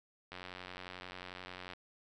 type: click train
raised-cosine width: 0.3 ms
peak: -29 dBFS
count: 130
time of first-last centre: 0.32-1.734 s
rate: 91.2 Hz
effects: none